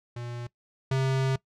square tone pair in turn, 120 / 133.07 Hz, B2 / C3, -49 / +30 cents, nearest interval major second, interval 179 cents, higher second, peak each -35 / -24 dBFS, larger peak second, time 0.16-0.47 / 0.91-1.36 s, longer second, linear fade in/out 5 ms, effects noise-tail reverb RT60 0.1 s tail -20 dB re dry + low-pass 6000 Hz 12 dB/octave

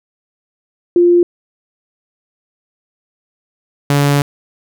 sine / sawtooth tone pair in turn, 349.2 / 142.81 Hz, F4 / D3, 0 / -48 cents, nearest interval octave + minor third, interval 1548 cents, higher first, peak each -6 dBFS, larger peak neither, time 0.96-1.23 / 3.9-4.22 s, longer second, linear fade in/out 2 ms, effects none

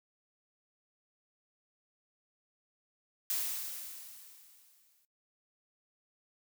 blue noise with exponential decay, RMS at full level -32 dBFS, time 3.3-5.05 s, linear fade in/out 1 ms, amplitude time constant 380 ms, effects noise-tail reverb RT60 0.1 s tail -17 dB re dry

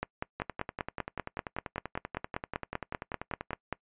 two click trains, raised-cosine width 0.5 ms, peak -16 / -20 dBFS, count 20 / 33, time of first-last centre 0.03-3.726 / 0.4-3.507 s, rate 5.14 / 10.3 Hz, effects noise-tail reverb RT60 0.1 s tail -23 dB re dry + resampled to 8000 Hz

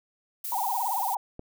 violet noise, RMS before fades -34 dBFS, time 0.44-1.15 s, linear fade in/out 5 ms
sine tone with vibrato, 862 Hz, A5, 36 cents flat, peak -26 dBFS, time 0.52-1.17 s, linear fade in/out 2 ms, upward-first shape sine, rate 18 Hz, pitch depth 230 cents each way
click, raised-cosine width 2 ms, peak -25 dBFS, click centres 1.394 s
effects none

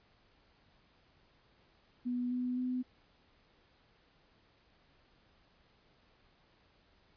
sine tone with pitch steps, 246 / 249.1 / 252.3 Hz, B3 / B3 / B3, -7 / +15 / +37 cents, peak -32 dBFS, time 2.05-2.83 s, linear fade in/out 20 ms, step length 260 ms, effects pink hiss -68 dBFS RMS until 7.16 s + resampled to 11025 Hz

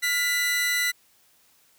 sawtooth tone pair together, 1420.5 / 1990 Hz, F6 / B6, +29 / +13 cents, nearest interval tritone, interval 584 cents, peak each -29 / -19 dBFS, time 0.02-0.92 s, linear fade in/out 20 ms, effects white hiss -61 dBFS RMS until 1.78 s

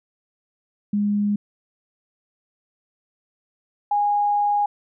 sine tone pair in turn, 205.7 / 822.8 Hz, G#3 / G#5, -16 / -16 cents, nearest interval 2 octaves, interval 2400 cents, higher second, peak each -18 / -17 dBFS, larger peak second, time 0.93-1.36 / 3.91-4.66 s, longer second, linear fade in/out 5 ms, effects none

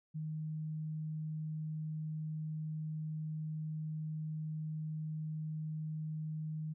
sine tone, 155.56 Hz, D#3, in tune, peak -37 dBFS, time 0.14-6.74 s, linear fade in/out 20 ms, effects none

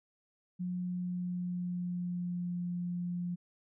sine tone with pitch glide, 179.8 to 176.1 Hz, F#3 to F3, -49 to +15 cents, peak -33 dBFS, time 0.59-3.36 s, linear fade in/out 20 ms, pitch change -36 cents, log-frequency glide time 0.72-2.6 s, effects none

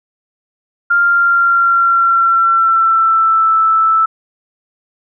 sine tone with pitch glide, 1396.9 to 1318.5 Hz, F6 to E6, 0 to 0 cents, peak -8 dBFS, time 0.9-4.06 s, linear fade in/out 10 ms, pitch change -100 cents, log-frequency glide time 1-3.56 s, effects none

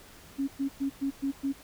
sine tone bursts, 274.8 Hz, C#4, 15 cents flat, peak -26 dBFS, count 6, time 0.38-1.53 s, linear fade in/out 20 ms, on 100 ms, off 110 ms, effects pink hiss -52 dBFS RMS until 1.63 s

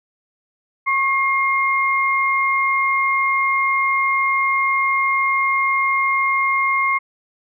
sine tone pair together, 1093 / 2127 Hz, C#6 / C7, -25 / +28 cents, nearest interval octave, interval 1153 cents, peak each -18 dBFS, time 0.86-6.99 s, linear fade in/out 20 ms, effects none

